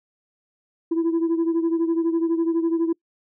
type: beating tone pair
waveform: sine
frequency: 329.6 / 341.6 Hz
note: E4 / F4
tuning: 0 / -38 cents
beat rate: 12 Hz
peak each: -18 / -23 dBFS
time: 0.91-2.93 s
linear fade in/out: 10 ms
effects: noise-tail reverb RT60 0.1 s tail -26 dB re dry + tanh soft clip ceiling -16 dBFS